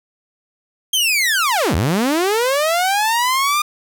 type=linear two-way sweep; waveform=sawtooth; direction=down then up; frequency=3212 to 69 to 1219 Hz; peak=-11 dBFS; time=0.93-3.62 s; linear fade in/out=5 ms; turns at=1.75 s; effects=none